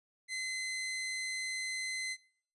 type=tone; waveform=sawtooth; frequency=2051 Hz; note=C7; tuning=35 cents flat; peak=-32 dBFS; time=0.28-2.17 s; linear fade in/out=50 ms; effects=noise-tail reverb RT60 0.6 s tail -21 dB re dry + resampled to 24000 Hz